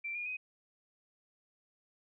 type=tone with pitch steps; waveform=sine; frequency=2349 / 2428 / 2509 Hz; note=D7 / D#7 / D#7; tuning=0 / -43 / +14 cents; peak=-36 dBFS; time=0.04-0.37 s; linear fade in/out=10 ms; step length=110 ms; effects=none